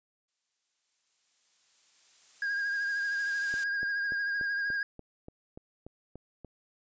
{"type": "noise with exponential growth", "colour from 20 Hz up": "blue", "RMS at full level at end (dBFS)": -38, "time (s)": [0.28, 3.64], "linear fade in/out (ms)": 5, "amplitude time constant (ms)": 730}
{"type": "tone with vibrato", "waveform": "triangle", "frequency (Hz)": 1626, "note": "G#6", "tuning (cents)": -37, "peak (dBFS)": -27, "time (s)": [2.42, 4.83], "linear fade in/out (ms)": 2, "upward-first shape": "sine", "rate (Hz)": 13, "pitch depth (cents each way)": 32}
{"type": "click train", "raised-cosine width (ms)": 2, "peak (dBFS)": -31, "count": 11, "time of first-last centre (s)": [3.54, 6.447], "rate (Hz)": 3.44}
{"effects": ["resampled to 16000 Hz"]}